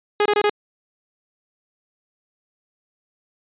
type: tone bursts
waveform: sawtooth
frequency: 415.3 Hz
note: G#4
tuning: in tune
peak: -11 dBFS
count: 4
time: 0.2-0.496 s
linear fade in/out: 2 ms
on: 56 ms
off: 24 ms
effects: resampled to 8000 Hz